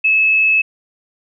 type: tone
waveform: sine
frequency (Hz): 2596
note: E7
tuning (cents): -27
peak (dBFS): -10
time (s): 0.04-0.62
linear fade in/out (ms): 10
effects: none